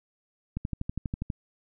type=click train; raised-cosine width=5 ms; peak=-18 dBFS; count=10; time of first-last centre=0.57-1.302 s; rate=12.3 Hz; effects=none